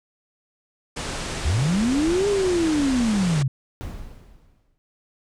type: low-pass noise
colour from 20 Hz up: pink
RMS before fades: -30 dBFS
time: 0.96-3.43 s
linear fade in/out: 10 ms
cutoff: 9300 Hz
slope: 48 dB/octave
type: linear two-way sweep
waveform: sine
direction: up then down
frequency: 63.3 to 413.3 to 127.2 Hz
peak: -18 dBFS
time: 1.45-3.48 s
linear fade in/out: 5 ms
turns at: 2.28 s
type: noise with exponential decay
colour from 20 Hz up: brown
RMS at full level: -28 dBFS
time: 3.81-4.78 s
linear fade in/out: 0 ms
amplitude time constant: 210 ms
effects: none